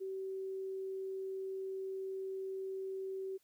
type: tone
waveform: sine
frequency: 383 Hz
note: G4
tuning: 40 cents flat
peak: -38 dBFS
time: 0-3.38 s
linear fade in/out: 20 ms
effects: white hiss -75 dBFS RMS until 3.43 s